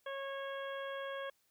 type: harmonic tone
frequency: 548 Hz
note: C#5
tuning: 20 cents flat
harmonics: 1 / 2 / 3 / 4 / 5 / 6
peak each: -41 / -46 / -46 / -56 / -58 / -52 dBFS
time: 0.06-1.3 s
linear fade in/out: 5 ms
effects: white hiss -75 dBFS RMS until 1.5 s